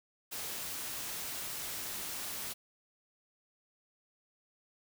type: noise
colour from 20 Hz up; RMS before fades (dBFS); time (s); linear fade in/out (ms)
white; -40; 0.31-2.54; 20
effects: none